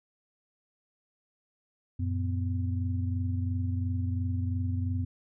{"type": "tone cluster", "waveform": "sine", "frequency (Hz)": [91.8, 114.7, 251.8], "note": ["F#2", "A#2", "B3"], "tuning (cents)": [-13, -28, 34], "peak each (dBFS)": [-28, -37, -36], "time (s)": [1.99, 5.05], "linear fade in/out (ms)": 10, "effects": []}